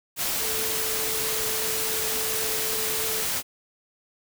sine tone in noise, 440 Hz, A4, in tune, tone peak -34 dBFS, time 0.39-3.26 s, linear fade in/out 50 ms, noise white, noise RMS -27 dBFS, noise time 0.16-3.43 s, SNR -10 dB, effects none

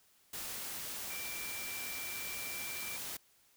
sine tone in noise, 2349 Hz, D7, in tune, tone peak -44 dBFS, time 1.1-2.97 s, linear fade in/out 5 ms, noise white, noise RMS -42 dBFS, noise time 0.33-3.17 s, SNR -5 dB, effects white hiss -68 dBFS RMS until 3.56 s

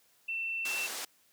sine tone, 2687 Hz, E7, 33 cents sharp, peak -32 dBFS, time 0.28-0.87 s, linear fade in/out 10 ms
white band-pass noise, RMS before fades -39 dBFS, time 0.65-1.05 s, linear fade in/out 5 ms, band 320 to 8900 Hz, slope 12 dB/octave
effects white hiss -67 dBFS RMS until 1.32 s + high-pass 100 Hz 12 dB/octave

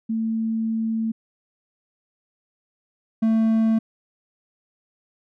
sine / triangle tone pair in turn, 223.7 / 222.9 Hz, A3 / A3, +29 / +23 cents, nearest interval unison, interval 6 cents, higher first, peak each -21 / -14 dBFS, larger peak second, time 0.09-1.12 / 3.22-3.79 s, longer first, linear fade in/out 10 ms, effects none

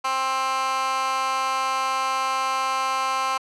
15% pulse tone with high-pass filter, 264.1 Hz, C4, 16 cents sharp, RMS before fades -24 dBFS, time 0.04-3.38 s, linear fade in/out 10 ms, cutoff 1100 Hz, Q 2.3, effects low-pass 8000 Hz 12 dB/octave

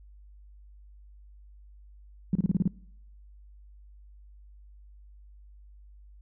sine tone bursts, 185 Hz, F#3, in tune, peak -20 dBFS, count 7, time 2.33-2.677 s, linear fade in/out 2 ms, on 23 ms, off 31 ms, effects noise-tail reverb RT60 0.7 s tail -24 dB re dry + added 50 Hz sine -49 dBFS peak until 6.21 s

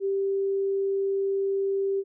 sine tone, 392 Hz, G4, in tune, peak -23 dBFS, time 0-2.04 s, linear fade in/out 50 ms, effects none

